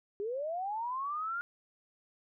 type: linear sweep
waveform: sine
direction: up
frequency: 392 to 1428 Hz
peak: -33 dBFS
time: 0.2-1.41 s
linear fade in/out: 0 ms
effects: none